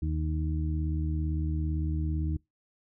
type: harmonic tone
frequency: 77.78 Hz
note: D#2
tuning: in tune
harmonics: 1 / 2 / 3 / 4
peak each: -28 / -34 / -45 / -37 dBFS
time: 0.02-2.37 s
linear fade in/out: 5 ms
effects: noise-tail reverb RT60 0.2 s tail -25 dB re dry